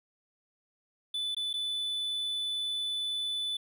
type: tone with dropouts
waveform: triangle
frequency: 3491 Hz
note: A7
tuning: 14 cents flat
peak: -29 dBFS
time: 1.14-3.57 s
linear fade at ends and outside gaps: 5 ms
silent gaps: 1.348-1.366 / 1.531-1.538 s
effects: none